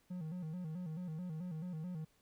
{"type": "tone with vibrato", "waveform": "triangle", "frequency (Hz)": 168.6, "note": "E3", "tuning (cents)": 39, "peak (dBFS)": -38, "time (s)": [0.1, 2.05], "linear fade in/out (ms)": 10, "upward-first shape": "square", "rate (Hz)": 4.6, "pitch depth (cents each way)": 120, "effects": ["pink hiss -73 dBFS RMS until 2.21 s"]}